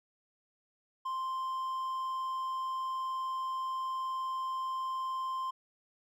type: tone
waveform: triangle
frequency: 1046.5 Hz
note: C6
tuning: in tune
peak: -31 dBFS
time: 1.05-5.51 s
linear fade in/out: 10 ms
effects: none